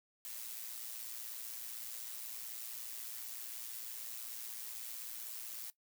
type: noise with amplitude modulation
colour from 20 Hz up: blue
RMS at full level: -43 dBFS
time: 0.25-5.7 s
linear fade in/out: 0 ms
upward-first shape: sine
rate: 116 Hz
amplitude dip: 55%
effects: noise-tail reverb RT60 0.1 s tail -17 dB re dry